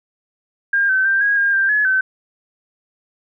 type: tone with pitch steps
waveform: sine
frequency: 1608 / 1534 / 1576 / 1645 / 1613 / 1580 / 1699 / 1532 Hz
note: G6 / G6 / G6 / G#6 / G6 / G6 / G#6 / G6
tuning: +44 / -38 / +9 / -17 / +49 / +13 / +39 / -40 cents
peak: -13 dBFS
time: 0.73-2.01 s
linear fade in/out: 5 ms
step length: 160 ms
effects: none